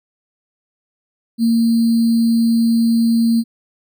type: tone with sample-and-hold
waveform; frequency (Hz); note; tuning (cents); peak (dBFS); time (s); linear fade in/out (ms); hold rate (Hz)
sine; 230.1; A#3; -22; -11; 1.38-3.44; 50; 4410
effects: none